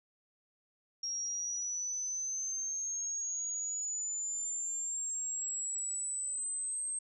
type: linear sweep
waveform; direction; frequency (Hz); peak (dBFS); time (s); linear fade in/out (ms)
sine; up; 5588 to 8372; -34; 1.03-6.99; 5
effects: none